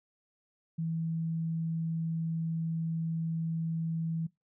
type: tone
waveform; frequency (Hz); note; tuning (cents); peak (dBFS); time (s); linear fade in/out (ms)
sine; 163.4; E3; -15; -30; 0.78-4.27; 10
effects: noise-tail reverb RT60 0.2 s tail -22 dB re dry